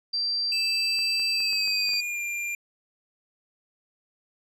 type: tone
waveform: sine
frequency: 4700 Hz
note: D8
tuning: 1 cent sharp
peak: -24 dBFS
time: 0.13-2.01 s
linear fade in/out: 10 ms
type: tone with pitch glide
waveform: square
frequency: 2637 to 2390 Hz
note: E7 to D7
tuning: 0 to +30 cents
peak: -29 dBFS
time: 0.52-2.55 s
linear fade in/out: 2 ms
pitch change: -170 cents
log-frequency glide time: 1.3-2.21 s
type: clicks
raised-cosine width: 0.5 ms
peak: -31 dBFS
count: 7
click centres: 0.989 / 1.197 / 1.404 / 1.53 / 1.677 / 1.891 / 1.935 s
effects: low-pass 12000 Hz 12 dB/octave